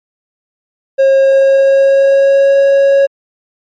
triangle tone with pitch glide, 540 to 552.3 Hz, C#5 to C#5, -45 to -6 cents, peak -3 dBFS, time 0.98-3.07 s, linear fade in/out 20 ms, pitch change +39 cents, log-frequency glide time 1.19-2.57 s, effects MP3 32 kbps

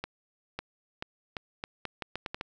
accelerating click train, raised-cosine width 0.3 ms, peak -18 dBFS, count 11, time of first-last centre 0.04-2.411 s, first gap 550 ms, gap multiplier 0.79, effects none

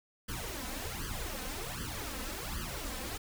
pink noise with flanger, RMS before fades -39 dBFS, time 0.28-3.18 s, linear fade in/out 10 ms, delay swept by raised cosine 0.64 to 3.94 ms, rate 1.3 Hz, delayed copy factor +0.95, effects none

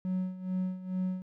triangle tone with tremolo, 185.1 Hz, F#3, 1 cent sharp, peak -25 dBFS, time 0.05-1.22 s, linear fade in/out 0 ms, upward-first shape sine, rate 2.3 Hz, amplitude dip 80%, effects tanh soft clip ceiling -21 dBFS

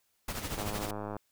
pink noise with tremolo, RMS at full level -35 dBFS, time 0.28-0.91 s, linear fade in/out 5 ms, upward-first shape sine, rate 13 Hz, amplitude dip 60%
click train, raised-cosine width 1 ms, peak -24 dBFS, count 62, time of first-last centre 0.58-1.167 s, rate 104 Hz
effects white hiss -74 dBFS RMS until 1.31 s

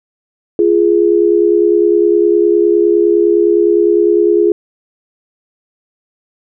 sine tone pair together, 345.5 / 415.3 Hz, F4 / G#4, -19 / 0 cents, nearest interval minor third, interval 319 cents, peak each -10 dBFS, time 0.59-4.52 s, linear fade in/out 2 ms, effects none

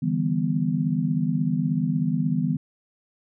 sine chord, E minor seventh, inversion third, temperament just, 148.33 / 164.81 / 197.78 / 247.2 Hz, D3 / E3 / G3 / B3, +18 / 0 / +16 / +2 cents, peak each -27 / -25 / -28 / -26 dBFS, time 0.02-2.57 s, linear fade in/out 10 ms, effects none

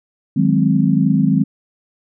sine chord, Ab dominant seventh, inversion second, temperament equal, 155.56 / 185 / 207.7 / 261.6 Hz, Eb3 / Gb3 / Ab3 / C4, 0 / 0 / 0 / 0 cents, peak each -17 dBFS, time 0.36-1.44 s, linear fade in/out 10 ms, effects none

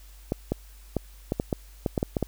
clicks, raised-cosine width 2 ms, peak -11 dBFS, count 11, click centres 0.321 / 0.52 / 0.967 / 1.321 / 1.399 / 1.528 / 1.862 / 1.978 / 2.029 / 2.168 / 2.227 s, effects added 49 Hz sine -46 dBFS peak until 2.27 s + white hiss -56 dBFS RMS until 2.27 s

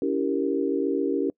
sine chord, C# diminished seventh, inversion none, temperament equal with one note detuned, 282.4 / 329.6 / 392 / 466.2 Hz, C#4 / E4 / G4 / Bb4, +32 / 0 / 0 / 0 cents, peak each -26 / -29 / -27 / -29 dBFS, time 0.02-1.3 s, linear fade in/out 2 ms, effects noise-tail reverb RT60 0.1 s tail -25 dB re dry

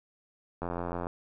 click train, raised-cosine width 1 ms, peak -20 dBFS, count 40, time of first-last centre 0.62-1.069 s, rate 86.9 Hz, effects none

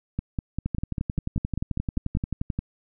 two click trains, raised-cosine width 5 ms, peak -14 / -14 dBFS, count 23 / 11, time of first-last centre 0.66-2.59 / 0.19-2.17 s, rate 11.4 / 5.05 Hz, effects none

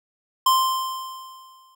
square tone with exponential decay, 1045 Hz, C6, 2 cents flat, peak -14 dBFS, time 0.46-1.75 s, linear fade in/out 5 ms, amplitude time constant 280 ms, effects none

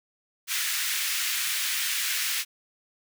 pink high-pass noise, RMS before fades -28 dBFS, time 0.47-2.45 s, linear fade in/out 50 ms, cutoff 1700 Hz, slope 24 dB/octave, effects none

